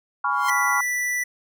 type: chord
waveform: sine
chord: C# dominant seventh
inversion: second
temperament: equal with one note detuned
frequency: 830.6 / 987.8 / 1122.3 / 1396.9 Hz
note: G#5 / B5 / C#6 / E#6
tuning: 0 / 0 / +21 / 0 cents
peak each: -28 / -26 / -24 / -25 dBFS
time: 0.24-0.81 s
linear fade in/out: 5 ms
type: tone with exponential growth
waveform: sawtooth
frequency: 1047 Hz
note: C6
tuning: 1 cent sharp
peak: -17 dBFS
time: 0.29-0.5 s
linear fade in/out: 2 ms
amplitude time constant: 45 ms
type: tone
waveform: square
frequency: 1972 Hz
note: B6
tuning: 3 cents flat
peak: -23 dBFS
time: 0.48-1.24 s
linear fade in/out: 10 ms
effects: none